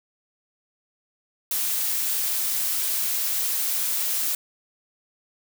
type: noise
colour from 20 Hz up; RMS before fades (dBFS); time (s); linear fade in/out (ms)
blue; -25; 1.51-4.35; 2
effects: none